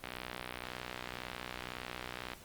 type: click train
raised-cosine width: 0.3 ms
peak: -23 dBFS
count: 143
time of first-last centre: 0.04-2.334 s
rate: 61.9 Hz
effects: pink hiss -55 dBFS RMS until 2.44 s + Opus 32 kbps